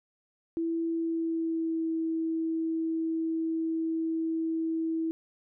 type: tone with pitch glide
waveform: sine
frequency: 330.8 to 324.7 Hz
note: E4 to E4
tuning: +6 to -26 cents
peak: -27 dBFS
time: 0.57-5.11 s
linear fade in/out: 0 ms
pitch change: -32 cents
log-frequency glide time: 0.87-1.9 s
effects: none